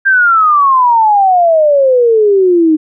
sine exponential sweep, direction down, 1605 to 305.2 Hz, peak -5 dBFS, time 0.05-2.77 s, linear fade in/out 20 ms, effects none

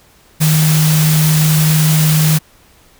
sine tone in noise, 155.56 Hz, D#3, in tune, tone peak -9 dBFS, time 0.4-2.39 s, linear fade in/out 20 ms, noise white, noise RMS -18 dBFS, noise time 0.4-2.39 s, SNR +6 dB, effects pink hiss -48 dBFS RMS until 2.99 s

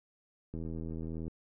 click train, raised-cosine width 3 ms, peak -28 dBFS, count 61, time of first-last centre 0.54-1.28 s, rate 81.1 Hz, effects none

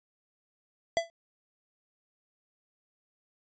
square tone with exponential decay, 669 Hz, E5, 25 cents sharp, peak -21 dBFS, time 0.97-1.1 s, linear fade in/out 0 ms, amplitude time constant 28 ms, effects resampled to 16000 Hz

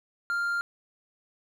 triangle tone, 1396.9 Hz, F6, in tune, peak -24 dBFS, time 0.3-0.61 s, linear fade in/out 0 ms, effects none

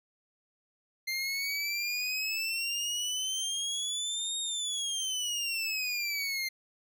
25% pulse exponential two-way sweep, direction up then down, 2093 to 3728 to 2093 Hz, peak -27 dBFS, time 1.07-6.49 s, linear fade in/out 10 ms, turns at 4.39 s, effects none

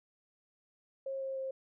sine tone with pitch steps, 539 / 535 / 531 Hz, C#5 / C5 / C5, -49 / +38 / +25 cents, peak -35 dBFS, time 1.06-1.51 s, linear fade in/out 5 ms, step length 150 ms, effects none

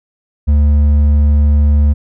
triangle tone with hard clipping, 73.42 Hz, D2, in tune, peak -8 dBFS, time 0.47-1.94 s, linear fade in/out 20 ms, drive 8 dB, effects none

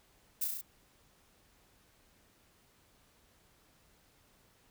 violet noise with echo, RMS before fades -32 dBFS, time 0.41-0.45 s, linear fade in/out 10 ms, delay 33 ms, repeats 5, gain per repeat -2 dB, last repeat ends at 0.615 s, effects pink hiss -67 dBFS RMS until 4.7 s

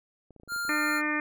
clicks, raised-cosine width 2 ms, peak -38 dBFS, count 9, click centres 0.307 / 0.363 / 0.399 / 0.434 / 0.477 / 0.521 / 0.562 / 0.651 / 0.683 s
square tone, 1400 Hz, F6, 4 cents sharp, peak -30 dBFS, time 0.48-1.02 s, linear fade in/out 50 ms
harmonic tone, 301 Hz, D4, 43 cents sharp, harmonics 1 / 2 / 3 / 4 / 5 / 6 / 7 / 8, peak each -31 / -40 / -40 / -35 / -39 / -30 / -36 / -36 dBFS, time 0.69-1.2 s, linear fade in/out 2 ms
effects none

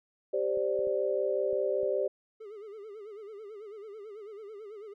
sine chord, G suspended fourth, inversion none, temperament just, 392 / 522.7 / 588 Hz, G4 / C5 / D5, 0 / -2 / +2 cents, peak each -31 dBFS, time 0.33-2.08 s, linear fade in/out 10 ms
clicks, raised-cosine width 2 ms, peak -36 dBFS, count 5, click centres 0.573 / 0.791 / 0.872 / 1.53 / 1.832 s
triangle tone with vibrato, 419.8 Hz, G#4, 19 cents sharp, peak -40 dBFS, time 2.4-4.94 s, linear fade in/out 10 ms, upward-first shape sine, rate 9.1 Hz, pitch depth 110 cents each way
effects none

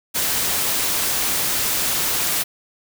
white noise, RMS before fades -21 dBFS, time 0.14-2.44 s, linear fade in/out 20 ms, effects none

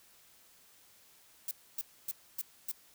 violet noise bursts, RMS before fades -36 dBFS, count 5, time 1.48-2.715 s, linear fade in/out 2 ms, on 31 ms, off 270 ms, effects white hiss -62 dBFS RMS until 2.94 s

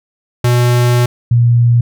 square / sine tone pair in turn, 121.9 / 119.12 Hz, B2 / A#2, -22 / +38 cents, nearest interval unison, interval 40 cents, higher first, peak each -9 / -6 dBFS, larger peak second, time 0.44-1.06 / 1.31-1.81 s, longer first, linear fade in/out 5 ms, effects none

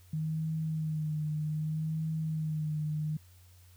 sine tone with vibrato, 155.56 Hz, D#3, in tune, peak -30 dBFS, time 0.13-3.17 s, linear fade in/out 5 ms, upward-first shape sine, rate 0.64 Hz, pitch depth 35 cents each way, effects added 89 Hz sine -55 dBFS peak until 3.76 s + white hiss -64 dBFS RMS until 3.76 s

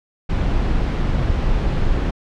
brown noise, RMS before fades -18 dBFS, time 0.29-2.11 s, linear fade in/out 10 ms, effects low-pass 4000 Hz 12 dB/octave

